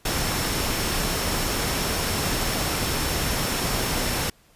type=tone in noise; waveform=sine; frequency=5410 Hz; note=E8; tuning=44 cents sharp; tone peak=-36 dBFS; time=0.05-4.3 s; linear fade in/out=5 ms; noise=pink; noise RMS=-25 dBFS; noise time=0.05-4.3 s; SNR=-14 dB; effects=pink hiss -58 dBFS RMS until 4.55 s + resampled to 32000 Hz